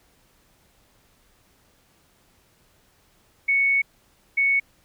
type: tone pair in turn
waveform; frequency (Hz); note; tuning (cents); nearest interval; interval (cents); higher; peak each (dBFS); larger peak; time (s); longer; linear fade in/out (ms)
sine; 2217 / 2217; C#7 / C#7; 0 / 0; unison; 0; neither; -17; neither; 3.48-3.82 / 4.37-4.6; first; 10
effects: pink hiss -61 dBFS RMS until 4.84 s